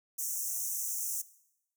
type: high-pass noise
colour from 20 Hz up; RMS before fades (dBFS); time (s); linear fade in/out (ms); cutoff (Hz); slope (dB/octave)
pink; -35; 0.18-1.22; 10; 5800; 96
effects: noise-tail reverb RT60 0.8 s tail -18 dB re dry